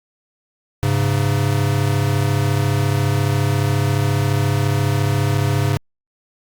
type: tone pair together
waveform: square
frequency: 101.8 / 136.21 Hz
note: G#2 / C#3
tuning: -34 / -30 cents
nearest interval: perfect fourth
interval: 504 cents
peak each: -19 dBFS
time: 0.83-5.77 s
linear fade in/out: 0 ms
effects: Opus 48 kbps